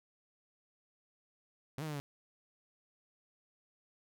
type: linear two-way sweep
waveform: sawtooth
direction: up then down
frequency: 123.8 to 160.3 to 138.7 Hz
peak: -34 dBFS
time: 1.78-2 s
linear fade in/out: 0 ms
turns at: 1.83 s
effects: none